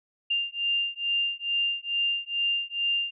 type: beating tone pair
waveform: sine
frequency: 2794 / 2796.3 Hz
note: F7 / F7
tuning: 0 / +2 cents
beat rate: 2.3 Hz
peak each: -28 / -28 dBFS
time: 0.3-3.11 s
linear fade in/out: 10 ms
effects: none